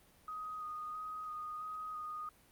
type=tone with vibrato; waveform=sine; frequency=1244.5 Hz; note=D#6; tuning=in tune; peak=-40 dBFS; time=0.28-2.29 s; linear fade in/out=2 ms; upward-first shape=square; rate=1.5 Hz; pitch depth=14 cents each way; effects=pink hiss -65 dBFS RMS until 2.51 s + Opus 32 kbps